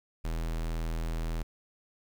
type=tone; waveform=square; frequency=40.8 Hz; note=E1; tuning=17 cents flat; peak=-31 dBFS; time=0.24-1.43 s; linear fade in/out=10 ms; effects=11-bit